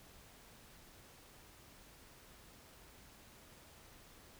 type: silence
effects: pink hiss -60 dBFS RMS until 4.39 s